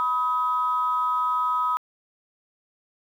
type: tone pair together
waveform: sine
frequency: 986.8 / 1266 Hz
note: B5 / D#6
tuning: -2 / +30 cents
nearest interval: major third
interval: 432 cents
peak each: -25 / -22 dBFS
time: 0-1.77 s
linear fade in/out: 0 ms
effects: tanh soft clip ceiling -13 dBFS + 9-bit